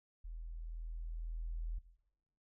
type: tone with level ramp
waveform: sine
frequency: 41 Hz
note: E1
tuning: 9 cents flat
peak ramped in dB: -43 to -36 dBFS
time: 0.24-1.79 s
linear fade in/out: 10 ms
effects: noise-tail reverb RT60 0.9 s tail -17 dB re dry